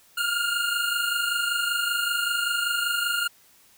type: tone pair together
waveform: 25% pulse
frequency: 1395.8 / 1421 Hz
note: F6 / F6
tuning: -1 / +30 cents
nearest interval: unison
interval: 31 cents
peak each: -24 / -22 dBFS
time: 0.17-3.28 s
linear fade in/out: 10 ms
effects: white hiss -57 dBFS RMS until 3.77 s